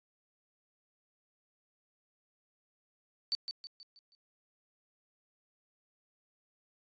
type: tone with echo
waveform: sine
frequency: 4546 Hz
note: C#8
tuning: 43 cents sharp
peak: -29 dBFS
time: 3.32-3.35 s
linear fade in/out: 0 ms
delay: 160 ms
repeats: 5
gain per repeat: -7 dB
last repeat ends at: 4.15 s
effects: resampled to 16000 Hz